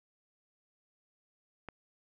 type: click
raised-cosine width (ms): 0.5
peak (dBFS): -27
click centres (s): 1.687
effects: none